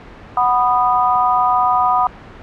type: harmonic tone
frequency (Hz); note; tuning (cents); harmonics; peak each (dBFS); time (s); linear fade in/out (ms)
246.9; B3; 0; 3 / 4 / 5; -16 / -16 / -16; 0.37-2.07; 2
effects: pink hiss -37 dBFS RMS until 2.42 s + low-pass 2000 Hz 12 dB/octave